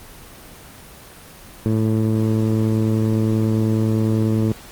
15% pulse tone with low-pass filter, 110 Hz, A2, in tune, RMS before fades -18 dBFS, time 1.66-4.52 s, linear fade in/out 0 ms, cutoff 460 Hz, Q 0.56, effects pink hiss -41 dBFS RMS until 4.71 s + Opus 24 kbps

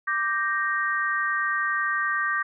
sine chord, G minor, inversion second, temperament equal, 1174.7 / 1568 / 1864.7 Hz, D6 / G6 / Bb6, 0 / 0 / 0 cents, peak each -27 dBFS, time 0.07-2.43 s, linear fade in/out 10 ms, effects none

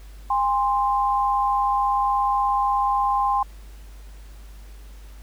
sine tone pair together, 810 / 1046.5 Hz, G#5 / C6, -43 / 0 cents, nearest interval major third, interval 443 cents, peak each -21 dBFS, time 0.3-3.43 s, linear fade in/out 5 ms, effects added 50 Hz sine -39 dBFS peak until 5.22 s + pink hiss -53 dBFS RMS until 5.22 s

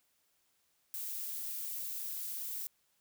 violet noise, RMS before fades -40 dBFS, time 0.94-2.67 s, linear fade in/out 0 ms, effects white hiss -75 dBFS RMS until 3 s

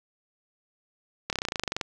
slowing click train, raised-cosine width 0.2 ms, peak -11 dBFS, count 15, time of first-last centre 1.3-1.812 s, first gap 28 ms, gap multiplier 1.04, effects none

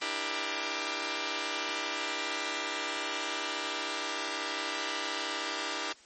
5% pulse chord, E half-diminished seventh, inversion third, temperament just, 296.7 / 329.6 / 395.6 / 474.7 Hz, D4 / E4 / G4 / Bb4, +18 / 0 / +16 / +31 cents, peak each -27 dBFS, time 0.01-5.93 s, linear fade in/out 10 ms, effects white hiss -57 dBFS RMS until 6.05 s + MP3 32 kbps

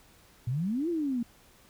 sine exponential two-way sweep, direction up then down, 113.8 to 353.4 to 228.5 Hz, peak -27 dBFS, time 0.47-1.23 s, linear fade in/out 5 ms, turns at 0.89 s, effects pink hiss -59 dBFS RMS until 1.69 s

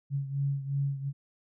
sine beating tone pair, 138.7 / 141.5 Hz, C#3 / C#3, +1 / +36 cents, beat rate 2.8 Hz, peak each -29 / -34 dBFS, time 0.1-1.13 s, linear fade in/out 50 ms, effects none

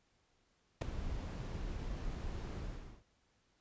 brown noise with ADSR envelope, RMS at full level -26 dBFS, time 0.81-3.04 s, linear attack 10 ms, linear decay 4 ms, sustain -15 dB, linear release 460 ms, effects pink hiss -75 dBFS RMS until 3.6 s + resampled to 16000 Hz

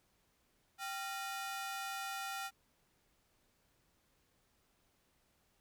sawtooth ring-modulated tone, 1081 Hz, C#6, 44 cents flat, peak -33 dBFS, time 0.78-2.51 s, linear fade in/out 50 ms, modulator 300 Hz, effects pink hiss -75 dBFS RMS until 5.6 s

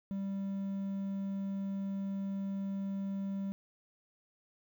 triangle tone, 196 Hz, G3, in tune, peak -32 dBFS, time 0.11-3.52 s, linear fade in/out 0 ms, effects 11-bit

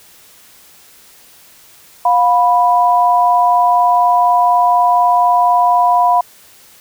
sine tone pair together, 710 / 985.9 Hz, F5 / B5, +28 / -3 cents, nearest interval tritone, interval 569 cents, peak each -11 dBFS, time 2.05-6.21 s, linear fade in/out 5 ms, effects white hiss -44 dBFS RMS until 6.8 s

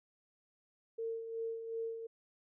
sine tone with tremolo, 454.4 Hz, A#4, 44 cents flat, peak -35 dBFS, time 0.98-2.07 s, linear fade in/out 10 ms, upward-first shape sine, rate 2.7 Hz, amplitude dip 55%, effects none

